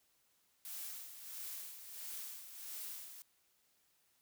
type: noise with tremolo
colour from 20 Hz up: blue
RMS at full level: -45 dBFS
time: 0.65-3.22 s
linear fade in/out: 0 ms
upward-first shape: sine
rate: 1.5 Hz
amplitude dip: 60%
effects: white hiss -75 dBFS RMS until 4.21 s